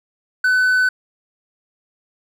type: tone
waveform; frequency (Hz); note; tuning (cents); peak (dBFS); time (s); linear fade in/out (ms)
triangle; 1506; F#6; +30; -11; 0.44-0.89; 5
effects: none